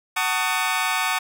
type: chord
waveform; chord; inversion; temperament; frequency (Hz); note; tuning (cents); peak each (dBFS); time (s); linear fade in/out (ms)
20% pulse; D# half-diminished seventh; first; just; 746.7 / 896 / 1120.1 / 1244.5; F#5 / A5 / C#6 / D#6; +16 / +31 / +18 / 0; -22; 0.16-1.19; 10
effects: none